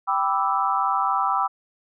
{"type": "chord", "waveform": "sine", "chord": "E minor seventh", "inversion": "first", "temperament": "equal", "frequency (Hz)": [784, 987.8, 1174.7, 1318.5], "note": ["G5", "B5", "D6", "E6"], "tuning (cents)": [0, 0, 0, 0], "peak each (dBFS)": -25, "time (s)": [0.07, 1.48], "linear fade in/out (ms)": 20, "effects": []}